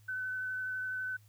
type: tone with vibrato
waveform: sine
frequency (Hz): 1513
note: F#6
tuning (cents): +38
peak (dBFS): -34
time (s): 0.08-1.17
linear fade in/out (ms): 10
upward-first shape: sine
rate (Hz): 12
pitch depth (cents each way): 10
effects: added 105 Hz sine -58 dBFS peak until 1.28 s + white hiss -69 dBFS RMS until 1.28 s